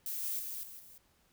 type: noise with level steps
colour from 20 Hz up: violet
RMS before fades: -38 / -36 / -41 / -49 / -55 dBFS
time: 0.06-0.98 s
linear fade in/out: 2 ms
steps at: 0.23 / 0.39 / 0.63 / 0.79 s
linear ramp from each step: 5 ms
effects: pink hiss -70 dBFS RMS until 1.32 s